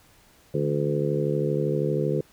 harmonic tone with a mistuned harmonic, 72.7 Hz, D2, 17 cents flat, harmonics 2 / 3 / 4 / 5 / 6 / 7, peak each -26 / -34 / -34 / -29 / -28 / -30 dBFS, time 0.54-2.21 s, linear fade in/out 5 ms, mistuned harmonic 2, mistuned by +46 cents, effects pink hiss -57 dBFS RMS until 2.32 s

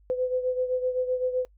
sine beating tone pair, 505 / 512.8 Hz, B4 / C5, +39 / -35 cents, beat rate 7.8 Hz, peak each -25 / -31 dBFS, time 0.1-1.45 s, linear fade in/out 0 ms, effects noise-tail reverb RT60 0.1 s tail -24 dB re dry + added 50 Hz sine -55 dBFS peak until 1.57 s

